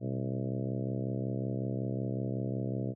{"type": "harmonic tone with a mistuned harmonic", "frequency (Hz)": 65.41, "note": "C2", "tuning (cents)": 0, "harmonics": [2, 3, 4, 5, 6, 7, 8, 9, 10], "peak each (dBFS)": [-34, -38, -40, -42, -44, -45, -46, -47, -48], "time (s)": [0, 2.95], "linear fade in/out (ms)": 50, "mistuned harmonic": 2, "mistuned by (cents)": -130, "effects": []}